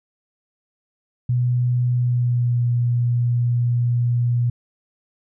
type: tone with pitch glide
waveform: sine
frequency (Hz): 123.2 to 120.59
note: B2 to B2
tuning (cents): -4 to -41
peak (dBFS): -16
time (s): 1.29-4.5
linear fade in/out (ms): 5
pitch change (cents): -37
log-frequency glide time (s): 1.95-2.62
effects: none